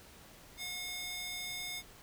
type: tone with high-pass filter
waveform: square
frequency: 723 Hz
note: F#5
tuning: 40 cents flat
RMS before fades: -41 dBFS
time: 0.57-1.83 s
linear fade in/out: 50 ms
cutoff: 2800 Hz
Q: 1.3
effects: pink hiss -56 dBFS RMS until 2.02 s